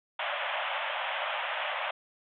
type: band-pass noise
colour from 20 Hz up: pink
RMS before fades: -33 dBFS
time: 0.19-1.91 s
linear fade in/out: 5 ms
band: 560 to 3400 Hz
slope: 96 dB/octave
effects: none